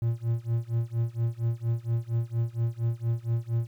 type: tone with tremolo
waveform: triangle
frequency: 116.3 Hz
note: A#2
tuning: 4 cents flat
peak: -20 dBFS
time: 0.02-3.67 s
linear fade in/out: 0 ms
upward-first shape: sine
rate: 4.3 Hz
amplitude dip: 95%
effects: 10-bit